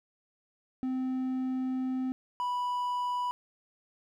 triangle tone pair in turn, 258.5 / 984.5 Hz, C4 / B5, -21 / -6 cents, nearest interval octave + major seventh, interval 2315 cents, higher second, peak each -27 dBFS, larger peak neither, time 0.83-2.12 / 2.4-3.31 s, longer first, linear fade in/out 0 ms, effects none

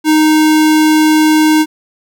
square tone, 310 Hz, D#4, 6 cents flat, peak -7 dBFS, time 0.04-1.66 s, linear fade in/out 50 ms, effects none

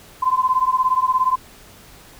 sine beating tone pair, 1019 / 1036 Hz, C6 / C6, -46 / -17 cents, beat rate 17 Hz, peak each -18 dBFS, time 0.22-1.36 s, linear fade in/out 10 ms, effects pink hiss -45 dBFS RMS until 2.19 s

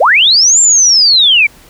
sine linear two-way sweep, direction up then down, 415.3 to 7430 to 2224 Hz, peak -4 dBFS, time 0-1.47 s, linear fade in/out 10 ms, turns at 0.6 s, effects pink hiss -41 dBFS RMS until 1.69 s

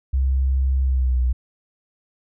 sine tone with pitch glide, 66.2 to 62.12 Hz, C2 to B1, +21 to +11 cents, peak -16 dBFS, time 0.13-1.33 s, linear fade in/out 10 ms, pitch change -110 cents, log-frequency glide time 0.82-1.21 s, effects none

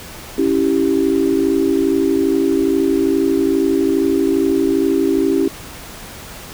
sine chord, C# diminished, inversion none, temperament equal, 277.2 / 329.6 / 392 Hz, C#4 / E4 / G4, 0 / 0 / 0 cents, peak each -17 dBFS, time 0.38-5.48 s, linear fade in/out 5 ms, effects pink hiss -34 dBFS RMS until 6.53 s

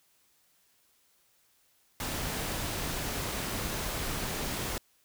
pink noise with amplitude modulation, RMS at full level -33 dBFS, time 2-4.78 s, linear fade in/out 2 ms, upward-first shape sine, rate 220 Hz, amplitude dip 25%, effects white hiss -68 dBFS RMS until 5.04 s

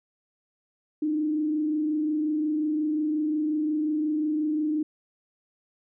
sine tone with frequency modulation, 305.4 Hz, D#4, 32 cents flat, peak -23 dBFS, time 1.02-4.83 s, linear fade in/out 5 ms, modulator 25.6 Hz, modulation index 0.38, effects none

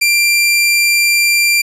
sawtooth tone, 2370 Hz, D7, 15 cents sharp, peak -6 dBFS, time 0.01-1.62 s, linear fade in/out 10 ms, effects resampled to 32000 Hz

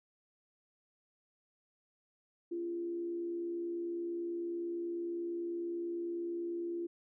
sine tone with frequency modulation, 342.9 Hz, F4, 32 cents flat, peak -35 dBFS, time 2.51-6.87 s, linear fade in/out 10 ms, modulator 69.1 Hz, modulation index 0.29, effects none

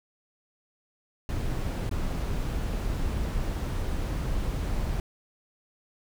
brown noise with dropouts, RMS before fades -29 dBFS, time 1.29-5 s, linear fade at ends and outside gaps 1 ms, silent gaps 1.894-1.912 s, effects none

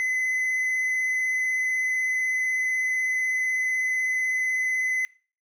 triangle tone with vibrato, 2029 Hz, B6, 46 cents sharp, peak -21 dBFS, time 0-5.05 s, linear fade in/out 0 ms, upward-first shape square, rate 16 Hz, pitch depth 10 cents each way, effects noise-tail reverb RT60 0.4 s tail -23 dB re dry

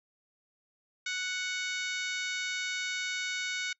harmonic tone with a mistuned harmonic, 740 Hz, F#5, in tune, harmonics 2 / 3 / 4 / 5 / 6 / 7 / 8 / 9 / 10, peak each -37 / -36 / -43 / -39 / -44 / -48 / -44 / -48 / -49 dBFS, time 1.06-3.73 s, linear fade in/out 5 ms, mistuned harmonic 10, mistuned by -24 cents, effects noise-tail reverb RT60 0.1 s tail -26 dB re dry

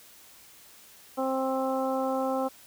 harmonic tone, 263.9 Hz, C4, 15 cents sharp, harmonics 1 / 2 / 3 / 4 / 5, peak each -31 / -29 / -32 / -37 / -38 dBFS, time 1.17-2.49 s, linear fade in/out 20 ms, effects white hiss -53 dBFS RMS until 2.66 s

